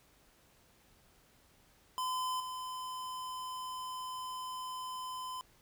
square tone with level steps, 1020 Hz, C6, 44 cents flat, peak -34 / -40 dBFS, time 1.98-5.41 s, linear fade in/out 0 ms, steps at 2.4 s, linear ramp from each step 2 ms, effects pink hiss -66 dBFS RMS until 5.61 s

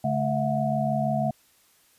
sine tone cluster, 141.5 / 216.4 / 657 / 723 Hz, C#3 / A3 / E5 / F#5, +36 / -29 / -6 / -40 cents, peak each -28 dBFS, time 0.04-1.31 s, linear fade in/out 5 ms, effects white hiss -61 dBFS RMS until 1.98 s + resampled to 32000 Hz

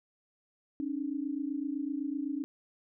sine tone pair together, 274 / 301.9 Hz, C#4 / D4, -20 / +48 cents, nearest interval major second, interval 168 cents, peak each -34 / -35 dBFS, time 0.8-2.44 s, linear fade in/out 0 ms, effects none

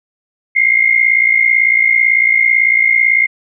sine tone pair together, 2093 / 2151 Hz, C7 / C7, 0 / +47 cents, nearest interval unison, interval 47 cents, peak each -11 dBFS, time 0.55-3.27 s, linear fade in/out 20 ms, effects none

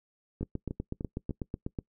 two click trains, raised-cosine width 3 ms, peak -20 / -22 dBFS, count 12 / 4, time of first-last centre 0.43-1.788 / 0.41-1.308 s, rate 8.1 / 3.34 Hz, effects noise-tail reverb RT60 0.1 s tail -23 dB re dry

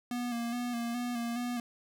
square tone with vibrato, 239.1 Hz, A#3, 44 cents sharp, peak -33 dBFS, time 0.11-1.6 s, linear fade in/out 2 ms, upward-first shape square, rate 2.4 Hz, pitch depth 32 cents each way, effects none

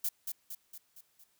violet noise with echo, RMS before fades -32 dBFS, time 0.04-0.09 s, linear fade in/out 5 ms, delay 230 ms, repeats 5, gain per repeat -5 dB, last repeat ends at 1.24 s, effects white hiss -72 dBFS RMS until 1.39 s

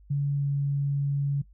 sine tone with pitch glide, 142.1 to 141.12 Hz, C#3 to C#3, +43 to +31 cents, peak -23 dBFS, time 0.1-1.42 s, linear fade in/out 10 ms, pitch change -12 cents, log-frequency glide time 0.34-0.45 s, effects noise-tail reverb RT60 0.1 s tail -18 dB re dry + added 50 Hz sine -51 dBFS peak until 1.53 s

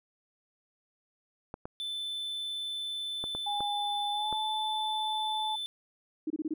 clicks, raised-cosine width 1 ms, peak -24 dBFS, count 6, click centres 1.541 / 1.655 / 3.24 / 3.35 / 3.606 / 4.327 s
triangle tone, 3522 Hz, A7, 1 cent sharp, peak -32 dBFS, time 1.8-5.66 s, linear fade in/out 0 ms
sine tone with pitch glide, 820 to 862.8 Hz, G#5 to A5, -22 to -34 cents, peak -31 dBFS, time 3.46-5.56 s, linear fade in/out 10 ms, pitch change +88 cents, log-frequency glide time 4.11-4.33 s
sine tone bursts, 312.1 Hz, D#4, 5 cents sharp, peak -29 dBFS, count 5, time 6.27-6.539 s, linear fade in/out 5 ms, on 33 ms, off 26 ms
effects none

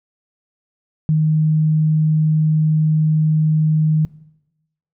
sine tone, 155.56 Hz, D#3, in tune, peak -12 dBFS, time 1.09-4.05 s, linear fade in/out 0 ms, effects noise-tail reverb RT60 0.9 s tail -21 dB re dry

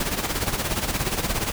pink noise with tremolo, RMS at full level -23 dBFS, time 0-1.52 s, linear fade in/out 2 ms, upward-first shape sine, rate 17 Hz, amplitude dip 65%, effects none

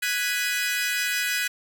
sawtooth chord, G# minor seventh, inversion third, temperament equal, 1480 / 1661.2 / 1975.5 / 2489 Hz, F#6 / G#6 / B6 / D#7, 0 / 0 / 0 / 0 cents, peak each -26 dBFS, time 0.02-1.48 s, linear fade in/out 10 ms, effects none

